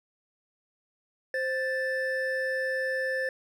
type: tone pair together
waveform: triangle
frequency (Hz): 523.3 / 1760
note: C5 / A6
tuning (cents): 0 / 0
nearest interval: octave + major sixth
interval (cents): 2100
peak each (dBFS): -28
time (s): 1.34-3.29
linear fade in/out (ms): 2
effects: none